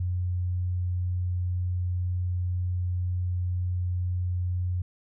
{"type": "tone", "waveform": "sine", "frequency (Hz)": 89.8, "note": "F2", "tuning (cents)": 49, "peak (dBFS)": -25, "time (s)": [0, 4.82], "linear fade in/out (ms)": 5, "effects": []}